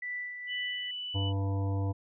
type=tone with tremolo; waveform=sine; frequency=1975.5 Hz; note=B6; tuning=in tune; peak=-33 dBFS; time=0.02-0.91 s; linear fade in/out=5 ms; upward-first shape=sine; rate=2.1 Hz; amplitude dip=50%
type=tone; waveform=sine; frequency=2975 Hz; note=F#7; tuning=9 cents sharp; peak=-35 dBFS; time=0.47-1.33 s; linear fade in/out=50 ms
type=harmonic tone; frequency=98 Hz; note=G2; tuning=in tune; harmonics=1 / 3 / 5 / 7 / 9 / 10; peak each=-28 / -38 / -42 / -45 / -47 / -48 dBFS; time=1.14-1.93 s; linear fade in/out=20 ms
effects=none